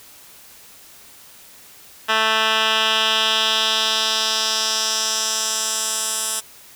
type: tone with band-pass filter sweep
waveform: 10% pulse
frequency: 220 Hz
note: A3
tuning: in tune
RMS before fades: -20 dBFS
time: 2.08-6.41 s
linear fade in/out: 20 ms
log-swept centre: 2200 to 9000 Hz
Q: 1.9
effects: white hiss -45 dBFS RMS until 6.75 s